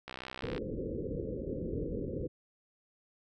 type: click train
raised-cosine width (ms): 0.3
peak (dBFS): -25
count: 33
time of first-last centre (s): 0.08-0.579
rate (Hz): 64.1
type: low-pass noise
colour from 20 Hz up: white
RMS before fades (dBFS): -37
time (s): 0.42-2.28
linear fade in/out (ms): 20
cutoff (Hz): 530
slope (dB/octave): 96
effects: none